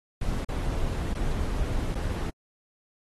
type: noise with dropouts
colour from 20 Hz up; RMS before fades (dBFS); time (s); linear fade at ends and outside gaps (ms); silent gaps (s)
brown; -28; 0.21-2.3; 5; 0.448-0.487 / 1.135-1.149 / 1.948-1.952
effects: AAC 32 kbps